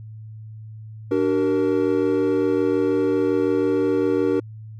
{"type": "chord", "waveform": "triangle", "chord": "D augmented", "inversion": "none", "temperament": "equal with one note detuned", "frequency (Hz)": [293.7, 379.3, 466.2], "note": ["D4", "F#4", "A#4"], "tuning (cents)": [0, 43, 0], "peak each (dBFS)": -20, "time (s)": [1.11, 4.4], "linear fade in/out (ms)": 5, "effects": ["added 109 Hz sine -35 dBFS peak until 4.79 s"]}